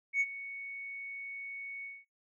sine tone with ADSR envelope, 2222 Hz, C#7, 4 cents sharp, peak -23 dBFS, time 0.13-2.05 s, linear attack 75 ms, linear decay 44 ms, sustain -17 dB, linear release 210 ms, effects noise-tail reverb RT60 0.2 s tail -25 dB re dry + tanh soft clip ceiling -23 dBFS

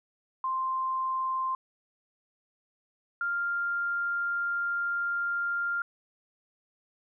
sine tone pair in turn, 1046.5 / 1396.9 Hz, C6 / F6, 0 / 0 cents, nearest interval perfect fourth, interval 500 cents, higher second, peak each -27 dBFS, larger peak neither, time 0.44-1.55 / 3.21-5.82 s, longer second, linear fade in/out 2 ms, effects none

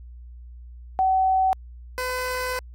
sine / 15% pulse tone pair in turn, 758 / 505.9 Hz, F#5 / B4, +42 / +42 cents, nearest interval perfect fifth, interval 700 cents, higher first, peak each -17 / -19 dBFS, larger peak first, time 0.99-1.53 / 1.98-2.59 s, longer second, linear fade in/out 0 ms, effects added 60 Hz sine -39 dBFS peak until 2.74 s + AAC 64 kbps

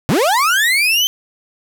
35% pulse linear sweep, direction up, 110.6 to 3136 Hz, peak -10 dBFS, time 0.09-1.07 s, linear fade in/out 0 ms, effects none

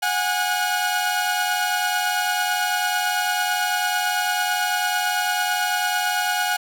sawtooth tone cluster, 731 / 820 / 1453 Hz, F#5 / G#5 / F#6, -21 / -22 / -32 cents, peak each -21 dBFS, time 0.02-6.57 s, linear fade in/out 10 ms, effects none

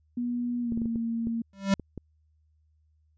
sine tone with pitch glide, 242.2 to 229.9 Hz, B3 to A#3, -34 to -24 cents, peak -27 dBFS, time 0.17-1.42 s, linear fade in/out 5 ms, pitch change -90 cents, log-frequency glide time 0.61-0.74 s
clicks, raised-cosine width 3 ms, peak -24 dBFS, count 8, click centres 0.722 / 0.775 / 0.818 / 0.857 / 0.958 / 1.271 / 1.797 / 1.977 s
square tone with exponential growth, 196 Hz, G3, in tune, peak -18 dBFS, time 1.53-1.74 s, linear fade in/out 2 ms, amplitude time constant 45 ms
effects added 77 Hz sine -63 dBFS peak until 3.17 s + resampled to 16000 Hz

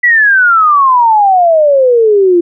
sine exponential sweep, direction down, 1983 to 338.4 Hz, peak -4 dBFS, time 0.03-2.41 s, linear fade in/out 10 ms, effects none

